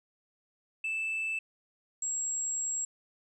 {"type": "tone pair in turn", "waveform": "sine", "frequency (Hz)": [2637, 7615], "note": ["E7", "A#8"], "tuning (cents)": [0, 36], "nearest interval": "octave + tritone", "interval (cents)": 1836, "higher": "second", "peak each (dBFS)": -28, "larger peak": "neither", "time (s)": [[0.84, 1.39], [2.02, 2.85]], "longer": "second", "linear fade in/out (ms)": 5, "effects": ["tanh soft clip ceiling -29 dBFS"]}